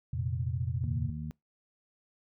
sine chord, F suspended fourth, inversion none, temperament equal, 87.31 / 116.54 / 130.81 Hz, F2 / Bb2 / C3, 0 / 0 / 0 cents, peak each -34 dBFS, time 0.13-1.1 s, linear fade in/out 5 ms
harmonic tone, 76.3 Hz, D#2, 33 cents flat, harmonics 1 / 2 / 3, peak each -41 / -37 / -41 dBFS, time 0.84-1.31 s, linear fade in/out 0 ms
effects noise-tail reverb RT60 0.2 s tail -26 dB re dry

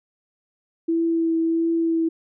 sine tone with vibrato, 329.6 Hz, E4, in tune, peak -18 dBFS, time 0.88-2.09 s, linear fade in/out 10 ms, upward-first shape triangle, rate 1.5 Hz, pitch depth 16 cents each way, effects none

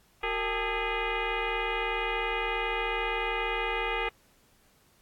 sine tone with frequency modulation, 796 Hz, G5, 26 cents sharp, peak -27 dBFS, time 0.23-4.09 s, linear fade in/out 5 ms, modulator 418 Hz, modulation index 4.6, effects pink hiss -64 dBFS RMS until 5.01 s + AAC 64 kbps

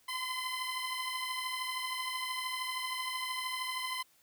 15% pulse beating tone pair, 1021 / 1034 Hz, C6 / C6, -43 / -21 cents, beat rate 13 Hz, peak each -30 / -33 dBFS, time 0.08-4.03 s, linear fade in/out 10 ms, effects white hiss -67 dBFS RMS until 4.22 s

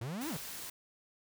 45% pulse exponential two-way sweep, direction up then down, 107.5 to 349.2 to 128.8 Hz, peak -37 dBFS, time 0.01-0.37 s, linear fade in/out 5 ms, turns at 0.29 s
white noise, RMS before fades -44 dBFS, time 0.21-0.7 s, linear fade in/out 5 ms
effects none

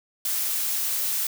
blue noise, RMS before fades -26 dBFS, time 0.25-1.27 s, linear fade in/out 2 ms, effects none

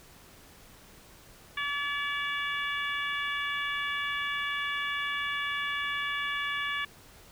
harmonic tone with a mistuned harmonic, 573 Hz, D5, 43 cents flat, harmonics 2 / 3 / 4 / 5 / 6, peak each -36 / -33 / -36 / -39 / -39 dBFS, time 1.57-6.85 s, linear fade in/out 5 ms, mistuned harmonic 5, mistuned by -16 cents, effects pink hiss -54 dBFS RMS until 7.31 s

